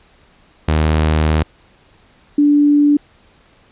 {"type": "tone pair in turn", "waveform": ["sawtooth", "sine"], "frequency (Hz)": [77.78, 291.5], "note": ["D#2", "D4"], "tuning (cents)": [0, -13], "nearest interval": "octave + major seventh", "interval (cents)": 2287, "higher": "second", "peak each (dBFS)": -8, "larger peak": "neither", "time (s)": [[0.68, 1.43], [2.38, 2.97]], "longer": "first", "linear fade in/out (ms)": 5, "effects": ["pink hiss -51 dBFS RMS until 3.71 s", "resampled to 8000 Hz"]}